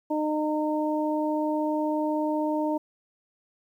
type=harmonic tone; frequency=305.4 Hz; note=D#4; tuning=32 cents flat; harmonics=1 / 2 / 3; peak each=-26 / -29 / -31 dBFS; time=0.1-2.78 s; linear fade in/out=10 ms; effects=10-bit